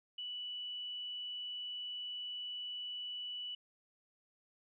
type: tone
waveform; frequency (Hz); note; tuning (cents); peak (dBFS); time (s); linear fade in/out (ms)
sine; 2960; F#7; 0; -40; 0.18-3.55; 5
effects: none